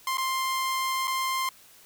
sawtooth tone with dropouts, 1051 Hz, C6, 7 cents sharp, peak -22 dBFS, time 0.07-1.49 s, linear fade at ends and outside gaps 2 ms, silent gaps 0.172-0.181 / 1.073-1.078 s, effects white hiss -54 dBFS RMS until 1.85 s

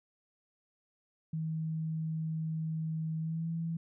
sine tone with pitch glide, 159.4 to 165.12 Hz, D#3 to E3, +42 to +3 cents, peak -32 dBFS, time 1.33-3.77 s, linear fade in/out 5 ms, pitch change +61 cents, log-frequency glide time 3.19-3.49 s, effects none

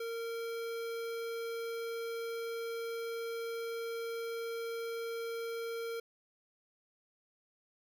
square tone with notch filter, 460.8 Hz, A#4, 20 cents flat, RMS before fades -39 dBFS, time 0-6 s, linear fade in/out 5 ms, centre 7800 Hz, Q 1.9, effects none

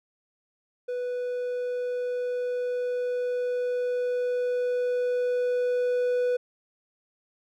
triangle tone with level ramp, 493.9 Hz, B4, in tune, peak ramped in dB -26 to -20 dBFS, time 0.88-6.37 s, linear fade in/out 10 ms, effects none

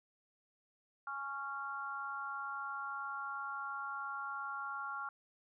harmonic tone, 277.1 Hz, C#4, 1 cent flat, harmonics 3 / 4 / 5, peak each -47 / -44 / -41 dBFS, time 1.07-5.09 s, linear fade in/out 2 ms, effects none

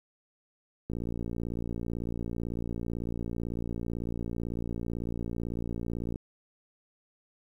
click train, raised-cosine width 3 ms, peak -22 dBFS, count 306, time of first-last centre 0.9-6.159 s, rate 58 Hz, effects 10-bit

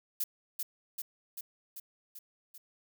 violet noise with echo, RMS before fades -32 dBFS, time 0.2-0.24 s, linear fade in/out 5 ms, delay 390 ms, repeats 6, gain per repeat -3 dB, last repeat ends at 2.58 s, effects none

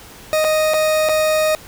40% pulse tone with dropouts, 622 Hz, D#5, 1 cent flat, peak -13 dBFS, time 0.33-1.55 s, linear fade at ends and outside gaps 0 ms, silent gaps 0.443-0.447 / 0.736-0.741 / 1.088-1.093 s, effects pink hiss -40 dBFS RMS until 1.67 s

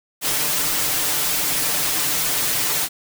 white noise with comb filter, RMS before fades -21 dBFS, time 0.21-2.89 s, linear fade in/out 50 ms, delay 6.7 ms, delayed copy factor +1, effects none

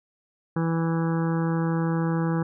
harmonic tone, 164.81 Hz, E3, in tune, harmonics 1 / 2 / 3 / 5 / 6 / 7 / 8 / 9 / 10, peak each -23 / -29 / -33 / -37 / -39 / -40 / -41 / -42 / -43 dBFS, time 0.56-2.43 s, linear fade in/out 5 ms, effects none

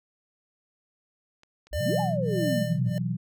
clicks, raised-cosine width 0.2 ms, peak -36 dBFS, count 2, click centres 1.434 / 1.67 s
sine exponential two-way sweep, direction up then down, 44 to 865 to 100.9 Hz, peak -27 dBFS, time 1.71-2.93 s, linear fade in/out 50 ms, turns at 2 s
square tone with tremolo, 598 Hz, D5, 31 cents sharp, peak -27 dBFS, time 1.73-2.98 s, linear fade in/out 0 ms, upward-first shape sine, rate 1.6 Hz, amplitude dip 100%
sine chord, B suspended fourth, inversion none, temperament just, 123.47 / 164.63 / 185.21 Hz, B2 / E3 / F#3, 0 / -2 / +2 cents, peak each -30 dBFS, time 1.8-3.17 s, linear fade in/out 20 ms
effects none

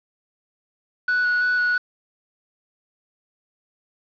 triangle tone with vibrato, 1473 Hz, F#6, 8 cents flat, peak -16 dBFS, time 1.08-1.78 s, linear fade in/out 5 ms, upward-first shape square, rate 3 Hz, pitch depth 8 cents each way, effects resampled to 11025 Hz + 7-bit

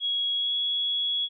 sine tone with pitch glide, 3322 to 3353 Hz, G#7 to G#7, 0 to +16 cents, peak -24 dBFS, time 0-1.29 s, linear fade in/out 50 ms, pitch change +16 cents, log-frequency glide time 0.35-0.54 s, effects none

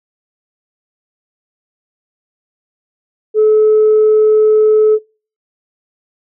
sine tone, 430.7 Hz, A4, 37 cents flat, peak -5 dBFS, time 3.34-4.99 s, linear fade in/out 50 ms, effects noise-tail reverb RT60 0.4 s tail -26 dB re dry + tanh soft clip ceiling -3 dBFS

